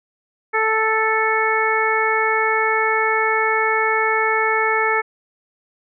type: harmonic tone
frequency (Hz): 440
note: A4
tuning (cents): 0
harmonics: 1 / 2 / 3 / 4 / 5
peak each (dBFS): -22 / -22 / -22 / -22 / -22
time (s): 0.53-5.02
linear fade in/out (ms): 20
effects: none